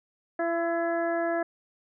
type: harmonic tone with a mistuned harmonic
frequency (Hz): 337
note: E4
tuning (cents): +38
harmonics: 1 / 2 / 3 / 4 / 5 / 6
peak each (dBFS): -30 / -27 / -41 / -38 / -35 / -46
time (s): 0.39-1.43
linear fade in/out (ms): 5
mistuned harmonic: 4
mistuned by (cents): -27
effects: none